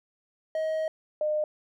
triangle / sine tone pair in turn, 632 / 607.9 Hz, D#5 / D#5, +27 / -40 cents, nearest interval minor second, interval 67 cents, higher first, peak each -24 dBFS, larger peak neither, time 0.55-0.88 / 1.21-1.44 s, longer first, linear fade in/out 2 ms, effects none

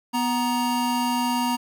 square tone pair together, 246.9 / 941.6 Hz, B3 / A#5, 0 / +17 cents, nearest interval octave + major seventh, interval 2317 cents, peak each -25 dBFS, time 0.13-1.57 s, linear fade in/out 20 ms, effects none

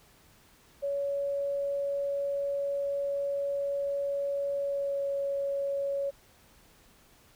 sine tone with pitch glide, 562 to 557.5 Hz, C#5 to C#5, +24 to +10 cents, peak -28 dBFS, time 0.82-6.11 s, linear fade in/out 20 ms, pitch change -14 cents, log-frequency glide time 4.61-5.06 s, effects pink hiss -60 dBFS RMS until 7.35 s

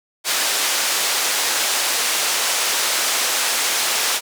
white band-pass noise, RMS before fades -20 dBFS, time 0.24-4.21 s, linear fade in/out 50 ms, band 470 to 8100 Hz, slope 12 dB/octave, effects none

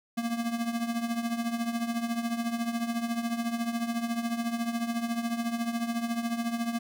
square tone with tremolo, 233.1 Hz, A#3, in tune, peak -26 dBFS, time 0.17-6.79 s, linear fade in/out 10 ms, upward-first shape triangle, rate 14 Hz, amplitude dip 75%, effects none

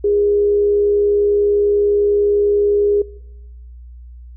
sine tone with frequency modulation, 410 Hz, G#4, 22 cents flat, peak -12 dBFS, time 0.04-3.02 s, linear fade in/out 5 ms, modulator 71.3 Hz, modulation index 0.21, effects noise-tail reverb RT60 1.0 s tail -23 dB re dry + added 60 Hz sine -34 dBFS peak until 4.36 s

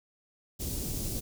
pink band-stop noise, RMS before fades -34 dBFS, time 0.59-1.21 s, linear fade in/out 20 ms, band 330 to 6100 Hz, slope 12 dB/octave, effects none

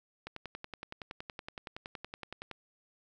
click train, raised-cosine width 0.3 ms, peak -25 dBFS, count 25, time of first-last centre 0.27-2.513 s, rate 10.7 Hz, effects none

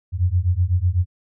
sine beating tone pair, 85.8 / 93.8 Hz, F2 / F#2, -30 / +24 cents, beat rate 8 Hz, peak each -19 dBFS, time 0.12-1.06 s, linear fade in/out 50 ms, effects none

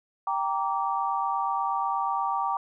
sine chord, G minor, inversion none, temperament equal with one note detuned, 784 / 932.3 / 1160.5 Hz, G5 / Bb5 / D6, 0 / 0 / -21 cents, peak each -29 dBFS, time 0.27-2.57 s, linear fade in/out 2 ms, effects none

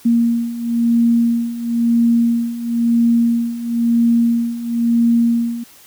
sine beating tone pair, 233.1 / 234.09 Hz, A#3 / A#3, 0 / +7 cents, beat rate 0.99 Hz, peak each -18 / -14 dBFS, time 0.05-5.64 s, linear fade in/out 10 ms, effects white hiss -45 dBFS RMS until 5.86 s

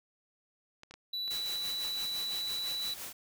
clicks, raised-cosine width 0.2 ms, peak -31 dBFS, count 6, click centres 0.834 / 0.91 / 0.94 / 1.279 / 1.557 / 1.651 s
triangle tone, 3951 Hz, B7, in tune, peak -32 dBFS, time 1.13-2.94 s, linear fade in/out 5 ms
white noise with tremolo, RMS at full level -41 dBFS, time 1.3-3.13 s, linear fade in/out 10 ms, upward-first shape sine, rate 5.9 Hz, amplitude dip 50%
effects none

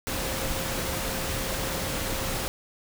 sine tone in noise, 531 Hz, C5, 25 cents sharp, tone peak -38 dBFS, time 0.07-2.48 s, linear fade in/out 0 ms, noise pink, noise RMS -30 dBFS, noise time 0.07-2.48 s, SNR -11 dB, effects none

